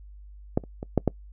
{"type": "clicks", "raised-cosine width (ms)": 2, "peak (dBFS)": [-8, -28, -20, -6, -7], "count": 5, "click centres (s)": [0.575, 0.638, 0.829, 0.977, 1.077], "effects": ["noise-tail reverb RT60 0.1 s tail -23 dB re dry", "added 50 Hz sine -43 dBFS peak until 1.32 s"]}